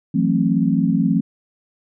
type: chord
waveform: sine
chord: F# half-diminished seventh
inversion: third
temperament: just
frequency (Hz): 166.5 / 185 / 222 / 266.4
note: E3 / F#3 / A3 / C4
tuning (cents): +18 / 0 / +16 / +31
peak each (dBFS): -20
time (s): 0.14-1.21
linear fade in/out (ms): 10
effects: none